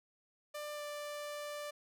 sawtooth tone with pitch glide, 594 to 588.9 Hz, D5 to D5, +20 to +5 cents, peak -37 dBFS, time 0.54-1.71 s, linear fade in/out 10 ms, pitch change -15 cents, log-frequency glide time 0.74-0.82 s, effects none

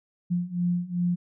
sine beating tone pair, 174.61 / 177.21 Hz, F3 / F3, 0 / +26 cents, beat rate 2.6 Hz, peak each -28 / -26 dBFS, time 0.3-1.16 s, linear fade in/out 20 ms, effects none

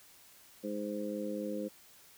harmonic tone, 103.83 Hz, G#2, in tune, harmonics 2 / 3 / 4 / 5, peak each -39 / -40 / -44 / -39 dBFS, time 0.63-1.69 s, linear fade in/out 20 ms, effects white hiss -59 dBFS RMS until 2.17 s

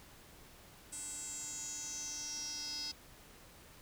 square tone with band-pass filter sweep, 296 Hz, D4, 14 cents sharp, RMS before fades -43 dBFS, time 0.92-2.92 s, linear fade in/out 10 ms, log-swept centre 8300 to 4900 Hz, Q 8.8, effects pink hiss -58 dBFS RMS until 3.81 s

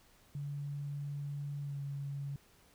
sine tone with pitch glide, 143.3 to 140.43 Hz, D3 to C#3, -42 to +23 cents, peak -37 dBFS, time 0.35-2.36 s, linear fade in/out 2 ms, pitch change -35 cents, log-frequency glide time 1.6-1.79 s, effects pink hiss -65 dBFS RMS until 2.74 s

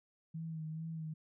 sine tone with vibrato, 159.8 Hz, D#3, 47 cents sharp, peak -39 dBFS, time 0.34-1.14 s, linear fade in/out 10 ms, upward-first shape sine, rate 2.3 Hz, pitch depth 37 cents each way, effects none

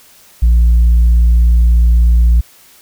sine tone, 58.27 Hz, A#1, in tune, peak -3 dBFS, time 0.42-2.41 s, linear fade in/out 10 ms, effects tanh soft clip ceiling -4 dBFS + white hiss -44 dBFS RMS until 2.81 s

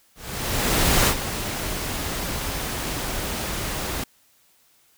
pink noise with ADSR envelope, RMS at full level -17 dBFS, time 0.15-4.04 s, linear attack 920 ms, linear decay 77 ms, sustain -11 dB, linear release 6 ms, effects white hiss -60 dBFS RMS until 4.97 s

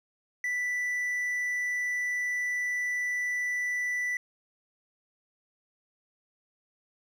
triangle tone, 1975.5 Hz, B6, in tune, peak -26 dBFS, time 0.44-4.17 s, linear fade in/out 2 ms, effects none

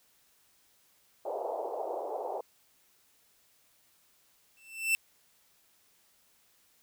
white band-pass noise, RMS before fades -36 dBFS, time 1.25-2.41 s, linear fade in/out 5 ms, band 390 to 840 Hz, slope 48 dB/octave
45% pulse tone with exponential growth, 2668 Hz, E7, 20 cents sharp, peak -22 dBFS, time 4.57-4.95 s, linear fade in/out 0 ms, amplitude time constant 82 ms
effects white hiss -67 dBFS RMS until 6.82 s

